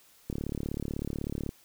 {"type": "click train", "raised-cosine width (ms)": 3, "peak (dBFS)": -20, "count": 44, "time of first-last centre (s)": [0.3, 1.491], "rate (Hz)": 36.1, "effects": ["white hiss -60 dBFS RMS until 1.64 s"]}